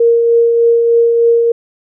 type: tone with tremolo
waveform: sine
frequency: 466.2 Hz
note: A#4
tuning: in tune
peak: -5 dBFS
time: 0-1.52 s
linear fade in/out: 5 ms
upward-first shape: triangle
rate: 3.3 Hz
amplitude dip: 35%
effects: none